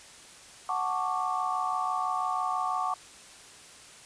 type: chord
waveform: sine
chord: D major seventh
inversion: first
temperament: equal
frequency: 740 / 880 / 1108.7 / 1174.7 Hz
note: F#5 / A5 / C#6 / D6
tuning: 0 / 0 / 0 / 0 cents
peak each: -32 / -35 / -32 / -32 dBFS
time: 0.69-2.94 s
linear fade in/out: 2 ms
effects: white hiss -50 dBFS RMS until 4.05 s + resampled to 22050 Hz